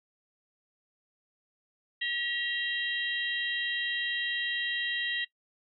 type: harmonic tone with a mistuned harmonic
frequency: 640 Hz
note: D#5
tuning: 49 cents sharp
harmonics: 3 / 4 / 5 / 6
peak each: -32 / -36 / -34 / -38 dBFS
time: 2.01-5.25 s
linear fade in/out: 10 ms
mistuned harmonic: 4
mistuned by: +140 cents
effects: noise-tail reverb RT60 0.1 s tail -20 dB re dry